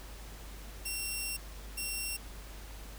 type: tone bursts at uneven times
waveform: 10% pulse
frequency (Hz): 2734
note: F7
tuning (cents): -37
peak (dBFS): -26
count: 2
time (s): 0.85-1.37 / 1.77-2.17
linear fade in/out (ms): 10
effects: added 50 Hz sine -45 dBFS peak until 2.98 s + pink hiss -51 dBFS RMS until 2.98 s